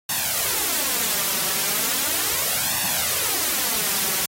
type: noise with flanger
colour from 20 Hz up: white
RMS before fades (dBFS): -23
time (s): 0.09-4.26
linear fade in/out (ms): 5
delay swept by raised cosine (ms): 1.1 to 5.3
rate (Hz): 0.37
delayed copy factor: +0.65
effects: high-pass 80 Hz 12 dB/octave + AAC 48 kbps